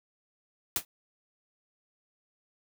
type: noise with exponential decay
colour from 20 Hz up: white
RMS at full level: -23 dBFS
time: 0.76-0.85 s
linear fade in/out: 2 ms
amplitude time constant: 18 ms
effects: none